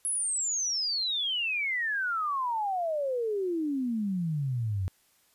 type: exponential sweep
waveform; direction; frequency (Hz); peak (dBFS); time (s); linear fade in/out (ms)
sine; down; 10870 to 89.7; -27; 0.05-4.88; 0
effects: white hiss -66 dBFS RMS until 5.34 s + resampled to 32000 Hz